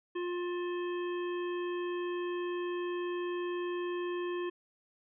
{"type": "harmonic tone with a mistuned harmonic", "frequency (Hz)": 353, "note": "F4", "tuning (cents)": 19, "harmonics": [1, 3, 5, 7, 9], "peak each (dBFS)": [-33, -43, -47, -50, -52], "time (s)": [0.15, 4.5], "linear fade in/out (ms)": 10, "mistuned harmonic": 7, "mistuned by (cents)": 73, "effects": []}